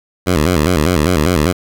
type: tone with vibrato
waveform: 10% pulse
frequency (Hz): 82.41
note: E2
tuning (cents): 0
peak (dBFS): -3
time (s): 0.26-1.53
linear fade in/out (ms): 20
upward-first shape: square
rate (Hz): 5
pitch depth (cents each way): 160
effects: 7-bit